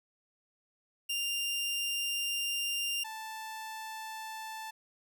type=tone pair in turn; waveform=sawtooth; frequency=2794 / 880.1 Hz; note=F7 / A5; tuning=0 / 0 cents; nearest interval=octave + minor sixth; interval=2000 cents; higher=first; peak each=-28 / -36 dBFS; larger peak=first; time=1.09-3.04 / 3.04-4.71 s; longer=first; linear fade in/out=10 ms; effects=none